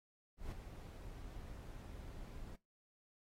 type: noise with ADSR envelope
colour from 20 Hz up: brown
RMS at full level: -43 dBFS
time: 0.37-2.56 s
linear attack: 150 ms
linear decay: 5 ms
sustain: -7 dB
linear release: 8 ms
effects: noise-tail reverb RT60 0.2 s tail -20 dB re dry + AAC 48 kbps